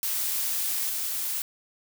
blue noise with level steps, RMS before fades -28 / -30 dBFS, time 0.03-1.42 s, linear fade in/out 0 ms, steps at 0.89 s, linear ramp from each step 10 ms, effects none

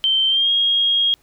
sine tone with pitch glide, 3116 to 3265 Hz, G7 to G#7, -11 to -30 cents, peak -14 dBFS, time 0.04-1.14 s, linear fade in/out 0 ms, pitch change +81 cents, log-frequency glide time 0.28-0.5 s, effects pink hiss -58 dBFS RMS until 1.22 s

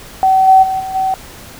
sine tone with level steps, 761 Hz, F#5, 48 cents sharp, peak -7 / -3 / -14 / -20 / -12 dBFS, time 0.23-1.14 s, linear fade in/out 0 ms, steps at 0.47 / 0.62 / 0.79 / 0.94 s, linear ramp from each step 20 ms, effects pink hiss -35 dBFS RMS until 1.59 s

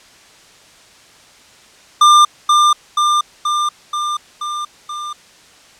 square tone with echo, 1197 Hz, D6, 33 cents sharp, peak -6 dBFS, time 2.01-2.25 s, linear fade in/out 5 ms, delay 480 ms, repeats 6, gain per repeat -3 dB, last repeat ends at 5.13 s, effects white hiss -45 dBFS RMS until 5.79 s + low-pass 7000 Hz 12 dB/octave

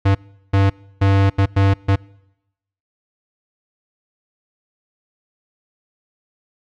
square tone bursts at uneven times, 98 Hz, G2, in tune, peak -12 dBFS, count 6, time 0.05-0.15 / 0.53-0.7 / 1.01-1.3 / 1.38-1.46 / 1.56-1.74 / 1.88-1.96 s, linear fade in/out 10 ms, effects noise-tail reverb RT60 0.9 s tail -25 dB re dry + low-pass 3000 Hz 12 dB/octave

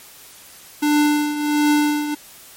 square tone with tremolo, 296.6 Hz, D4, 17 cents sharp, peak -13 dBFS, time 0.82-2.15 s, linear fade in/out 10 ms, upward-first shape triangle, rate 1.4 Hz, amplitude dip 70%, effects white hiss -43 dBFS RMS until 2.56 s + MP3 64 kbps

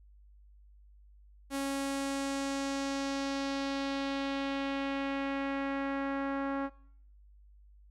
sawtooth tone with low-pass filter sweep, 275.2 Hz, C#4, 12 cents flat, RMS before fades -34 dBFS, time 1.5-6.7 s, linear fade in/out 50 ms, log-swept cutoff 11000 to 1400 Hz, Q 1.5, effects noise-tail reverb RT60 0.7 s tail -23 dB re dry + added 50 Hz sine -55 dBFS peak until 7.9 s

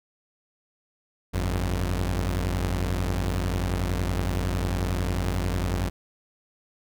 sawtooth tone pair together, 50.45 / 89.9 Hz, G#1 / F#2, -49 / -49 cents, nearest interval minor seventh, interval 1000 cents, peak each -23 dBFS, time 1.33-5.9 s, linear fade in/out 20 ms, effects none

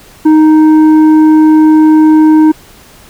triangle tone with tanh clipping, 311.1 Hz, D#4, in tune, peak -3 dBFS, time 0.25-2.52 s, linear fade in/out 10 ms, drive 11 dB, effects pink hiss -38 dBFS RMS until 3.09 s

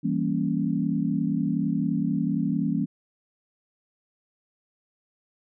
sine chord, E diminished seventh, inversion none, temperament equal, 164.81 / 196 / 233.1 / 277.2 Hz, E3 / G3 / Bb3 / Db4, 0 / 0 / 0 / 0 cents, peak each -28 dBFS, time 0.03-2.86 s, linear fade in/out 20 ms, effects none

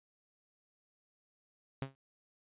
sawtooth tone with exponential decay, 134.8 Hz, C#3, 48 cents flat, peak -29 dBFS, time 1.82-1.95 s, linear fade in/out 0 ms, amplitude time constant 27 ms, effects resampled to 8000 Hz

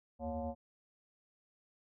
sine tone with frequency modulation, 394.6 Hz, G4, 11 cents sharp, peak -36 dBFS, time 0.19-0.55 s, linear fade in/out 50 ms, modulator 160 Hz, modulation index 2.3, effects none

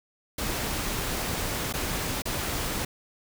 pink noise with dropouts, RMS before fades -30 dBFS, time 0.38-2.85 s, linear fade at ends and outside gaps 5 ms, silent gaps 1.727-1.737 / 2.221-2.254 s, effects none

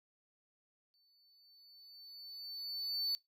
triangle tone with exponential growth, 4502 Hz, C#8, 26 cents sharp, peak -30 dBFS, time 0.94-3.15 s, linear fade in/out 0 ms, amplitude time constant 480 ms, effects noise-tail reverb RT60 0.2 s tail -24 dB re dry

